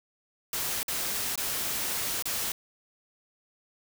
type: noise with dropouts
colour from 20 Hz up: white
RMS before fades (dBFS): -31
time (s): 0.53-2.52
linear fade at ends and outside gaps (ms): 2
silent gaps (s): 0.831-0.881 / 1.357-1.376 / 2.224-2.255
effects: none